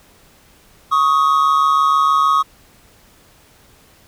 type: tone pair together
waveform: triangle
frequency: 1108 / 1254.3 Hz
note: C#6 / D#6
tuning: -1 / +14 cents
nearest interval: major second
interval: 215 cents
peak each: -12 dBFS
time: 0.91-2.43 s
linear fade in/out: 20 ms
effects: tanh soft clip ceiling -2 dBFS + pink hiss -50 dBFS RMS until 4.07 s

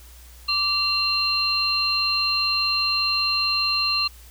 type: tone cluster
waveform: sine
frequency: 1165 / 2751 / 4160 Hz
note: D6 / F7 / C8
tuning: -14 / -27 / -11 cents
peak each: -28 / -26 / -21 dBFS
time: 0.48-4.08 s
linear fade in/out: 10 ms
effects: added 60 Hz sine -44 dBFS peak until 4.3 s + white hiss -50 dBFS RMS until 4.3 s

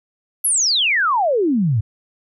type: exponential sweep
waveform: sine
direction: down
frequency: 11750 to 99 Hz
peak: -14 dBFS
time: 0.44-1.81 s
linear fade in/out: 10 ms
effects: none

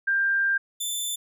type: tone pair in turn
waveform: sine / 15% pulse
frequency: 1590 / 3533 Hz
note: G6 / A7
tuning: +24 / +6 cents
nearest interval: octave + major second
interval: 1382 cents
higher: second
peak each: -20 dBFS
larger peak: neither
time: 0.07-0.58 / 0.8-1.16 s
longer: first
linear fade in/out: 10 ms
effects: none

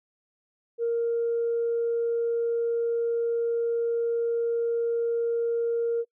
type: tone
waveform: sine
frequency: 466.2 Hz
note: A#4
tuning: in tune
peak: -22 dBFS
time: 0.78-6.05 s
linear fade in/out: 50 ms
effects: noise-tail reverb RT60 0.1 s tail -26 dB re dry + tanh soft clip ceiling -19 dBFS

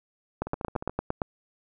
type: two click trains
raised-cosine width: 1 ms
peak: -13 / -21 dBFS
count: 8 / 7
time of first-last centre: 0.42-1.218 / 0.47-0.896 s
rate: 8.77 / 14.1 Hz
effects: none

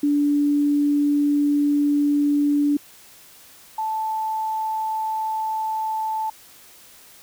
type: tone pair in turn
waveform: sine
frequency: 290 / 876.8 Hz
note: D4 / A5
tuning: -22 / -6 cents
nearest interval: octave + perfect fifth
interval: 1916 cents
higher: second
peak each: -16 / -22 dBFS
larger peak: first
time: 0.03-2.77 / 3.78-6.3 s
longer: first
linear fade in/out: 5 ms
effects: white hiss -48 dBFS RMS until 7.22 s

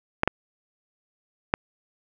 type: clicks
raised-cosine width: 0.5 ms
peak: -4 dBFS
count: 3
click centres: 0.234 / 0.276 / 1.539 s
effects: none

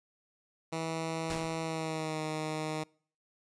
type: tone with pitch glide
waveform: 10% pulse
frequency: 162.3 to 155.6 Hz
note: E3 to D#3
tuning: -27 to 0 cents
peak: -25 dBFS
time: 0.72-2.84 s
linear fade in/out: 10 ms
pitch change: -73 cents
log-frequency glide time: 1.61-2.21 s
type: noise with exponential decay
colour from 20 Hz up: pink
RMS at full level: -36 dBFS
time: 1.3-1.72 s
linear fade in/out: 2 ms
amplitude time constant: 91 ms
effects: noise-tail reverb RT60 0.5 s tail -26 dB re dry + resampled to 22050 Hz

